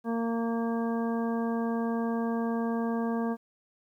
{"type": "harmonic tone", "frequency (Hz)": 230.3, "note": "A#3", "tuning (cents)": -21, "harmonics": [1, 2, 3, 4, 5, 7], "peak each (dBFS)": [-28, -34, -38, -40, -42, -45], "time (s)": [0.04, 3.37], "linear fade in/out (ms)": 50, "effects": ["11-bit"]}